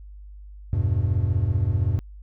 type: chord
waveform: triangle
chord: E minor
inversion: none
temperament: equal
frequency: 82.41 / 98 / 123.47 Hz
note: E2 / G2 / B2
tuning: 0 / 0 / 0 cents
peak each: -23 / -20 / -24 dBFS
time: 0.73-1.99 s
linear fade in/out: 0 ms
effects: added 50 Hz sine -39 dBFS peak until 2.22 s